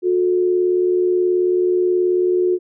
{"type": "tone pair together", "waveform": "sine", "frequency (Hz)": [361.4, 440], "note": ["F#4", "A4"], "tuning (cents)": [-41, 0], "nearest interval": "minor third", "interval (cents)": 341, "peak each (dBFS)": [-14, -24], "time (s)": [0.02, 2.59], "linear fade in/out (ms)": 50, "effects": []}